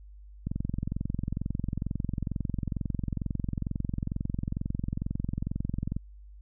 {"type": "click train", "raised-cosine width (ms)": 5, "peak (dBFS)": -18, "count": 123, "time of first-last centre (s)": [0.47, 5.965], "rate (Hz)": 22.2, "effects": ["added 50 Hz sine -46 dBFS peak until 6.41 s"]}